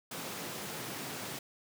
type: high-pass noise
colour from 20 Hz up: pink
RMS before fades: -41 dBFS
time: 0.11-1.39 s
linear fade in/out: 5 ms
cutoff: 130 Hz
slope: 24 dB/octave
effects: none